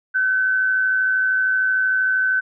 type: tone with amplitude modulation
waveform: sine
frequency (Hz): 1522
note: F#6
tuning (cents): +48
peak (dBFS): -14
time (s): 0.14-2.41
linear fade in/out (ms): 20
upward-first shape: sine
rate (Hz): 113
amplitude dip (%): 40
effects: none